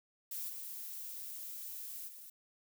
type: noise with level steps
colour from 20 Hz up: violet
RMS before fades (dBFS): -41 / -45 / -52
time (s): 0.31-2.3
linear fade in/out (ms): 5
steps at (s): 0.48 / 2.07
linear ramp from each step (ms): 20
effects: none